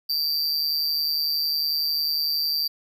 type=tone with amplitude modulation; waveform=square; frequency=4699 Hz; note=D8; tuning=in tune; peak=-19 dBFS; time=0.09-2.68 s; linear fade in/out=10 ms; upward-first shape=sine; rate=151 Hz; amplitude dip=80%; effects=none